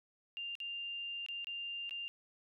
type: tone with dropouts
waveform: sine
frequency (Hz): 2794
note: F7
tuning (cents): 0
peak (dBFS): -39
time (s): 0.37-2.08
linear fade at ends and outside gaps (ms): 0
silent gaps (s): 0.553-0.602 / 1.263-1.286 / 1.445-1.47 / 1.894-1.909
effects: none